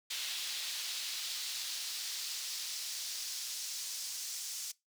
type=noise with high-pass filter sweep; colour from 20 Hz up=brown; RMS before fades=-40 dBFS; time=0.1-4.72 s; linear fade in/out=10 ms; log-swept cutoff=3600 to 5900 Hz; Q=1.6; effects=noise-tail reverb RT60 0.2 s tail -21 dB re dry